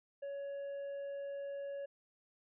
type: tone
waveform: triangle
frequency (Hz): 560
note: C#5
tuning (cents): +18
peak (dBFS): -38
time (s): 0.22-1.86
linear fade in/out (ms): 10
effects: resampled to 8000 Hz